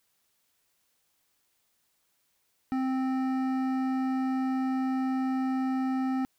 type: tone with hard clipping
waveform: triangle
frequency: 261.6 Hz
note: C4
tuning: in tune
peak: -28 dBFS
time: 2.72-6.25 s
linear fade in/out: 0 ms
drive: 16 dB
effects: white hiss -73 dBFS RMS until 6.38 s